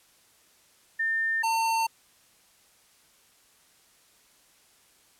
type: tone pair in turn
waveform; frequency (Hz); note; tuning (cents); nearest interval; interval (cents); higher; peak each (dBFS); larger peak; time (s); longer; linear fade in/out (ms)
sine / square; 1800 / 903.6; A6 / A5; +39 / +46; octave; 1193; first; -24; neither; 0.99-1.43 / 1.43-1.87; neither; 10
effects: white hiss -61 dBFS RMS until 5.19 s + low-pass 12000 Hz 12 dB/octave